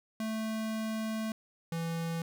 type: tone pair in turn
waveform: square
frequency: 220 / 166.01 Hz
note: A3 / E3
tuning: 0 / +13 cents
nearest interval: perfect fourth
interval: 487 cents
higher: first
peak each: -33 / -33 dBFS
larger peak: neither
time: 0.2-1.32 / 1.72-2.22 s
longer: first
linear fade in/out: 2 ms
effects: none